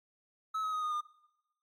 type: tone with pitch steps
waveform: triangle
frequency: 1293 / 1272.3 / 1251.8 / 1231.8 / 1212 Hz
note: E6 / D#6 / D#6 / D#6 / D#6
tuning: -34 / +38 / +10 / -18 / -46 cents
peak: -30 dBFS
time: 0.54-1.01 s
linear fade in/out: 10 ms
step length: 94 ms
effects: noise-tail reverb RT60 0.9 s tail -21 dB re dry + AAC 64 kbps